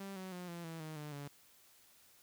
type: tone with pitch steps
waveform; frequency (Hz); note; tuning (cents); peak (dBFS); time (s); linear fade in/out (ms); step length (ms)
sawtooth; 196 / 187.37 / 179.11 / 171.22 / 163.68 / 156.47 / 149.57 / 142.98; G3 / F#3 / F3 / F3 / E3 / D#3 / D3 / D3; 0 / +22 / +44 / -34 / -12 / +10 / +32 / -46; -40; 0-1.28; 5; 160
effects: white hiss -65 dBFS RMS until 2.22 s